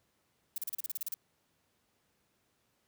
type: noise bursts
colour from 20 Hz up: violet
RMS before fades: -36 dBFS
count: 11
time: 0.56-1.141 s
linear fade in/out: 2 ms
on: 21 ms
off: 35 ms
effects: pink hiss -75 dBFS RMS until 2.87 s + high-pass 80 Hz 12 dB/octave

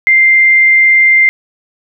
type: tone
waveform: sine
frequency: 2094 Hz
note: C7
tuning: 1 cent sharp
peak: -4 dBFS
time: 0.07-1.29 s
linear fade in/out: 0 ms
effects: none

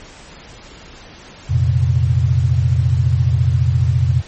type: chord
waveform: sine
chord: F suspended fourth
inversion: none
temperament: just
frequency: 87.31 / 116.41 / 130.96 Hz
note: F2 / Bb2 / C3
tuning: 0 / -2 / +2 cents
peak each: -16 dBFS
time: 1.49-4.22 s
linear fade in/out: 20 ms
effects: pink hiss -39 dBFS RMS until 4.27 s + MP3 32 kbps

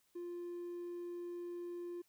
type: tone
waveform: triangle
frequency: 349.2 Hz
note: F4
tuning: in tune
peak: -39 dBFS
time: 0.15-2.02 s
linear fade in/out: 10 ms
effects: tanh soft clip ceiling -36 dBFS + white hiss -75 dBFS RMS until 2.08 s

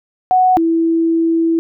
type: tone pair in turn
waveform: sine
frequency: 740 / 329.6 Hz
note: F#5 / E4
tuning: 0 / 0 cents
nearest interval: octave + major second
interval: 1400 cents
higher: first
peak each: -8 / -11 dBFS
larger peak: first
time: 0.31-0.57 / 0.57-1.59 s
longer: second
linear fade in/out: 0 ms
effects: none

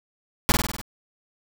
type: noise with echo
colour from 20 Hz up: pink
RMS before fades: -18 dBFS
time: 0.49-0.52 s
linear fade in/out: 0 ms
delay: 49 ms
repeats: 6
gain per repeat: -3 dB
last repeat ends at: 0.814 s
effects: none

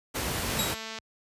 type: noise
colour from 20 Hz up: pink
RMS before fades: -30 dBFS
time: 0.14-0.75 s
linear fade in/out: 20 ms
type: click train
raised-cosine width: 0.2 ms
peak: -21 dBFS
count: 109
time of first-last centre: 0.5-0.986 s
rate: 222 Hz
type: tone with exponential decay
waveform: 20% pulse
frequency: 3831 Hz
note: A#7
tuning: 47 cents sharp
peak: -19 dBFS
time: 0.59-0.9 s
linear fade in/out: 0 ms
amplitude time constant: 67 ms
effects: high-pass 60 Hz 12 dB/octave + resampled to 32000 Hz

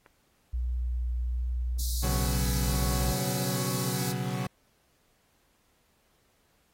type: click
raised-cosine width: 0.5 ms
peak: -36 dBFS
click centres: 0.062 s
type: tone with vibrato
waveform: sine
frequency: 60.7 Hz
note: B1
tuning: 29 cents flat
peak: -27 dBFS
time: 0.53-3.13 s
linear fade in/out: 10 ms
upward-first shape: triangle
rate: 1.3 Hz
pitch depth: 13 cents each way
type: high-pass noise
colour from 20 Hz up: pink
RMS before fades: -37 dBFS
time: 1.78-4.13 s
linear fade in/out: 20 ms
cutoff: 3800 Hz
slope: 96 dB/octave
type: chord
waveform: 40% pulse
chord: B suspended second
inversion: none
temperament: equal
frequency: 123.47 / 138.59 / 185 Hz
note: B2 / C#3 / F#3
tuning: 0 / 0 / 0 cents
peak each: -33 dBFS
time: 2.03-4.47 s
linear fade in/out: 5 ms
effects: pink hiss -69 dBFS RMS until 6.73 s + AAC 48 kbps

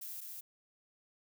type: noise with echo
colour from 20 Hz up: violet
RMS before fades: -44 dBFS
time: 0.01-0.21 s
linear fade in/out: 10 ms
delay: 200 ms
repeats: 1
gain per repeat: -2 dB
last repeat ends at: 0.41 s
effects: none

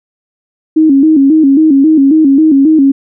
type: tone with vibrato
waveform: sine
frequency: 293.7 Hz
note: D4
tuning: in tune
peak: -3 dBFS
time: 0.76-2.92 s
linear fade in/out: 10 ms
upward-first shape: square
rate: 3.7 Hz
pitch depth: 120 cents each way
effects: none

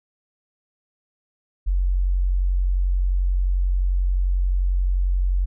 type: tone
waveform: sine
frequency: 45.68 Hz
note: F#1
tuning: 21 cents flat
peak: -17 dBFS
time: 1.66-5.46 s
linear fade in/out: 20 ms
effects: none

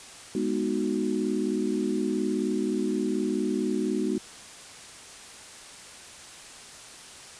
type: chord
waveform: sine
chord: G# minor seventh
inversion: none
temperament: equal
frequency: 207.7 / 246.9 / 311.1 / 370 Hz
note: G#3 / B3 / D#4 / F#4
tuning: 0 / 0 / 0 / 0 cents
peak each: -30 dBFS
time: 0.35-4.18 s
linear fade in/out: 2 ms
effects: white hiss -45 dBFS RMS until 7.39 s + resampled to 22050 Hz

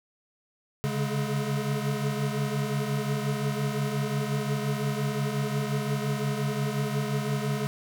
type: tone cluster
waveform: square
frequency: 138.8 / 144.5 / 209.6 / 427 Hz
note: C#3 / D3 / G#3 / G#4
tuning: +3 / -28 / +16 / +48 cents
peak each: -30 / -34 / -33 / -38 dBFS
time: 0.84-7.67 s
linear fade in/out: 0 ms
effects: none

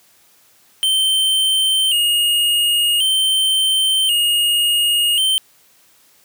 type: tone with vibrato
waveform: square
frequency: 2981 Hz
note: F#7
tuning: 12 cents sharp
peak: -14 dBFS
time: 0.83-5.38 s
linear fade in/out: 0 ms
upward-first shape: square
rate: 0.46 Hz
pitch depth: 72 cents each way
effects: white hiss -53 dBFS RMS until 6.24 s + high-pass 80 Hz 12 dB/octave

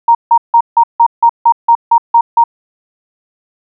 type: tone bursts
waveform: sine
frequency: 932.3 Hz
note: A#5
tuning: in tune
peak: -3 dBFS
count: 11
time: 0.08-2.439 s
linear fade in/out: 5 ms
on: 69 ms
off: 160 ms
effects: none

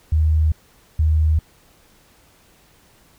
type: tone pair in turn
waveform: sine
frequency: 78.1 / 78.1 Hz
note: D#2 / D#2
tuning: +7 / +7 cents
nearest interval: unison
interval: 0 cents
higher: neither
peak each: -13 dBFS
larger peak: neither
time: 0.12-0.52 / 0.99-1.39 s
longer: neither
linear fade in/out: 5 ms
effects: pink hiss -54 dBFS RMS until 3.18 s

